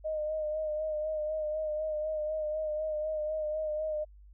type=tone with vibrato; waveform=sine; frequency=616 Hz; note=D#5; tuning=17 cents flat; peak=-30 dBFS; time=0.04-4.05 s; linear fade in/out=20 ms; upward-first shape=sine; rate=4 Hz; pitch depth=32 cents each way; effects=added 50 Hz sine -51 dBFS peak until 4.33 s